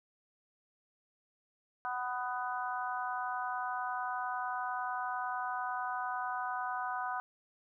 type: harmonic tone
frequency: 248.9 Hz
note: B3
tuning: 14 cents sharp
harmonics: 3 / 4 / 5 / 6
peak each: -38 / -39 / -40 / -41 dBFS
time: 1.85-7.2 s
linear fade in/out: 0 ms
effects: none